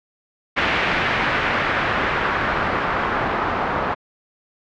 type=noise with low-pass filter sweep; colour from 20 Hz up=white; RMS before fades=-21 dBFS; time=0.56-3.95 s; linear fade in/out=20 ms; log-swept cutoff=2200 to 1100 Hz; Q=1.3; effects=low-pass 4000 Hz 12 dB/octave